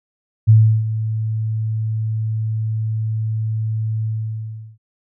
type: tone with ADSR envelope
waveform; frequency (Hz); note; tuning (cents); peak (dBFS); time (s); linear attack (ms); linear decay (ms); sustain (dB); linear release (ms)
sine; 110; A2; 0; -5; 0.47-4.78; 24; 340; -13; 730
effects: none